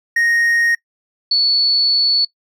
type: tone pair in turn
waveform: triangle / sine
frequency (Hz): 1864.7 / 4435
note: A#6 / C#8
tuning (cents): 0 / 0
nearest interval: octave + minor third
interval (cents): 1500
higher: second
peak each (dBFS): -11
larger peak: neither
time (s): 0.16-0.75 / 1.31-2.25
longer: second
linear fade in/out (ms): 5
effects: noise-tail reverb RT60 0.1 s tail -22 dB re dry